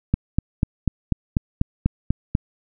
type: click train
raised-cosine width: 5 ms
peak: -5 dBFS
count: 10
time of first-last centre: 0.14-2.351 s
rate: 4.07 Hz
effects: none